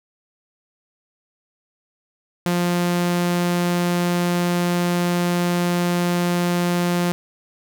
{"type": "tone", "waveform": "sawtooth", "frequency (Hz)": 175.4, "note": "F3", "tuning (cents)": 8, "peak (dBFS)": -14, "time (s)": [2.46, 7.12], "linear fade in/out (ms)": 0, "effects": []}